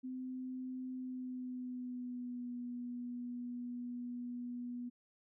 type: tone with pitch glide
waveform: sine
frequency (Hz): 256.4 to 243.8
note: C4 to B3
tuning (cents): -35 to -22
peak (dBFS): -40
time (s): 0.03-4.9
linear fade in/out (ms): 20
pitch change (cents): -87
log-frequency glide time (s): 0.93-2.54
effects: none